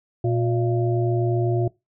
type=harmonic tone with a mistuned harmonic; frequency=119 Hz; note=A#2; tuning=36 cents sharp; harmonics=1 / 3 / 5 / 6; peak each=-21 / -23 / -35 / -30 dBFS; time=0.24-1.68 s; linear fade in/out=5 ms; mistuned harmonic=6; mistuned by=-77 cents; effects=noise-tail reverb RT60 0.2 s tail -21 dB re dry